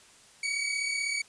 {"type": "tone pair together", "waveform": "sawtooth", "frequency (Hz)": [2231, 2267], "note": ["C#7", "C#7"], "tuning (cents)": [11, 38], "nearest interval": "unison", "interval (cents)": 27, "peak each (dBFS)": [-32, -26], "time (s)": [0.43, 1.22], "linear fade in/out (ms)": 5, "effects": ["white hiss -56 dBFS RMS until 1.28 s", "resampled to 22050 Hz"]}